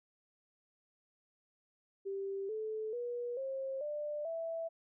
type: tone with pitch steps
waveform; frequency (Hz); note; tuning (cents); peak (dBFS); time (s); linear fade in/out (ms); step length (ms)
sine; 392 / 435 / 482.6 / 535.5 / 594.2 / 659.3; G4 / A4 / B4 / C5 / D5 / E5; 0 / -20 / -40 / +40 / +20 / 0; -36; 2.05-4.69; 20; 440
effects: none